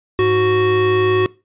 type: tone pair together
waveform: square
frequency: 104.8 / 370.6 Hz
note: G#2 / F#4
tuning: +16 / +3 cents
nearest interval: octave + minor seventh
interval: 2187 cents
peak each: -23 / -13 dBFS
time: 0.19-1.26 s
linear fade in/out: 0 ms
effects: noise-tail reverb RT60 0.3 s tail -22 dB re dry + resampled to 8000 Hz